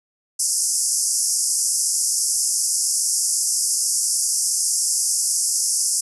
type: band-pass noise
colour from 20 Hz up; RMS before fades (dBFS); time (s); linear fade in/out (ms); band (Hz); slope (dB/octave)
white; -21; 0.39-6.01; 10; 5000 to 11000; 96
effects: none